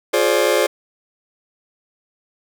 40% pulse chord, D half-diminished seventh, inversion first, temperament just, 352.4 / 422.9 / 528.6 / 587.3 Hz, F4 / Ab4 / C5 / D5, +16 / +31 / +18 / 0 cents, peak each -21 / -19 / -18 / -19 dBFS, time 0.13-0.67 s, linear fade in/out 10 ms, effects none

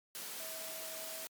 sine tone in noise, 644 Hz, E5, 41 cents flat, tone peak -49 dBFS, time 0.4-1.25 s, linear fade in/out 0 ms, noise white, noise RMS -44 dBFS, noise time 0.15-1.27 s, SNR -8 dB, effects high-pass 200 Hz 12 dB/octave + MP3 96 kbps

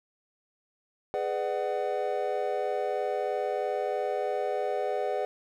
triangle chord, G# half-diminished seventh, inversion none, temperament just, 415.3 / 498.4 / 598 / 747.5 Hz, G#4 / B4 / D5 / F#5, 0 / +16 / +31 / +17 cents, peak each -31 dBFS, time 1.14-5.25 s, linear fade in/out 0 ms, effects none

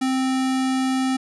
square tone, 261.6 Hz, C4, in tune, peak -20 dBFS, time 0.01-1.17 s, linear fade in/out 10 ms, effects resampled to 24000 Hz

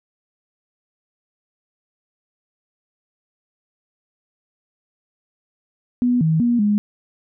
sine tone with pitch steps, 245.5 / 159.5 / 239 / 207.3 Hz, B3 / D#3 / A#3 / G#3, -10 / +43 / +43 / -3 cents, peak -14 dBFS, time 6.02-6.78 s, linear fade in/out 0 ms, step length 190 ms, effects none

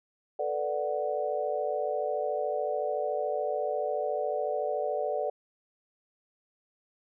sine chord, B minor seventh, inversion third, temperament equal, 440 / 493.9 / 587.3 / 740 Hz, A4 / B4 / D5 / F#5, 0 / 0 / 0 / 0 cents, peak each -34 / -35 / -31 / -34 dBFS, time 0.39-5.3 s, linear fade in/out 5 ms, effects none

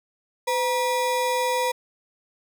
square ring-modulated tone, 729 Hz, F#5, 26 cents flat, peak -19 dBFS, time 0.47-1.72 s, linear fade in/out 10 ms, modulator 223 Hz, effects none

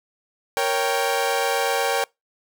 sawtooth chord, G diminished, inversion first, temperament equal, 466.2 / 554.4 / 784 Hz, Bb4 / Db5 / G5, 0 / 0 / 0 cents, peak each -21 / -21 / -20 dBFS, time 0.57-2.04 s, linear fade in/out 0 ms, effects noise-tail reverb RT60 0.2 s tail -26 dB re dry

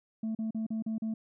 sine tone bursts, 221.2 Hz, A3, 9 cents sharp, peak -28 dBFS, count 6, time 0.23-1.14 s, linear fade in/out 5 ms, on 120 ms, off 38 ms, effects tanh soft clip ceiling -29 dBFS

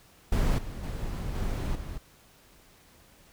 brown noise with level steps, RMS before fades -24 / -37 / -33 / -30 / -37 dBFS, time 0.32-1.98 s, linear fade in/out 5 ms, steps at 0.58 / 0.83 / 1.35 / 1.75 s, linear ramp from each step 5 ms, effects pink hiss -58 dBFS RMS until 3.32 s

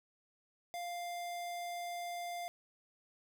square tone, 698.5 Hz, F5, in tune, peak -40 dBFS, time 0.74-2.48 s, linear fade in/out 0 ms, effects none

